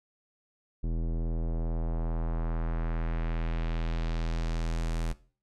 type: tone with low-pass filter sweep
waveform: square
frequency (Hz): 41.2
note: E1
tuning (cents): 0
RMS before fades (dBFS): -30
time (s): 0.83-5.13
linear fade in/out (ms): 10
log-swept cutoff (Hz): 320 to 10000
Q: 1.1
effects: noise-tail reverb RT60 0.4 s tail -18 dB re dry